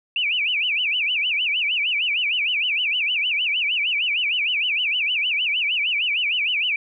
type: tone with vibrato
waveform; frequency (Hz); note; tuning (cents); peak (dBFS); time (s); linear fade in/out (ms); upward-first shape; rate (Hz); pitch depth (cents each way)
sine; 2618; E7; -13; -19; 0.16-6.76; 2; sine; 6.5; 250
effects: none